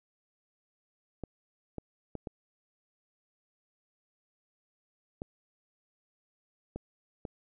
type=clicks; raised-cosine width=2 ms; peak=-24 dBFS; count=7; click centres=1.237 / 1.783 / 2.153 / 2.272 / 5.219 / 6.76 / 7.252 s; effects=none